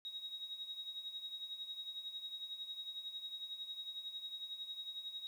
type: tone with tremolo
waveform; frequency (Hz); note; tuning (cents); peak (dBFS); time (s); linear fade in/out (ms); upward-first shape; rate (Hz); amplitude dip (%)
sine; 3789; A#7; +27; -40; 0.05-5.27; 0; triangle; 11; 75
effects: 11-bit